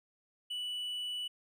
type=tone; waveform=triangle; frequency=2960 Hz; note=F#7; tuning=in tune; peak=-34 dBFS; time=0.5-1.28 s; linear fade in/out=10 ms; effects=none